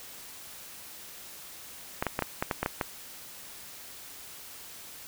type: clicks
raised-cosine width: 0.5 ms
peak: -12 dBFS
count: 9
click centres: 2.025 / 2.067 / 2.191 / 2.223 / 2.425 / 2.512 / 2.63 / 2.661 / 2.812 s
effects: white hiss -46 dBFS RMS until 5.07 s